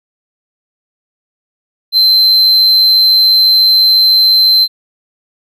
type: tone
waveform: triangle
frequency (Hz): 4097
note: C8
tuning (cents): -37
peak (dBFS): -4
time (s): 1.92-4.68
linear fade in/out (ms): 50
effects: none